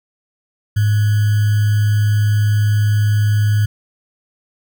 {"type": "tone with sample-and-hold", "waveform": "sine", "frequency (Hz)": 105, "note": "G#2", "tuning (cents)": 19, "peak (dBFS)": -11, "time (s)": [0.76, 3.66], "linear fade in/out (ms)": 10, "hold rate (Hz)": 1575, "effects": []}